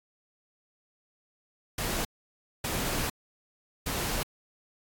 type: noise bursts at uneven times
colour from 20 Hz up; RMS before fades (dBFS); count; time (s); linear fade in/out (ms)
pink; -31; 3; 1.78-2.05 / 2.64-3.1 / 3.86-4.23; 5
effects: AAC 64 kbps